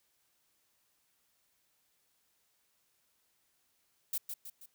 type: noise with echo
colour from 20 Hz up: violet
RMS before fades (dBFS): -34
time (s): 4.13-4.18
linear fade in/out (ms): 5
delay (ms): 160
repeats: 3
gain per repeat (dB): -6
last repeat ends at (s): 4.66
effects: white hiss -75 dBFS RMS until 4.74 s